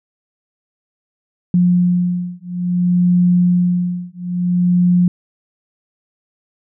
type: beating tone pair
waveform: sine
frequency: 177.5 / 178.08 Hz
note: F3 / F3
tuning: +28 / +34 cents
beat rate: 0.58 Hz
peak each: -15 dBFS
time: 1.54-5.08 s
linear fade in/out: 2 ms
effects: none